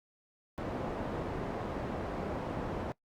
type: low-pass noise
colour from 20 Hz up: white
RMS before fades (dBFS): -37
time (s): 0.58-2.92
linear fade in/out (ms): 0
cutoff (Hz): 620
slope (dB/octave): 12
effects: noise-tail reverb RT60 0.1 s tail -21 dB re dry + Opus 48 kbps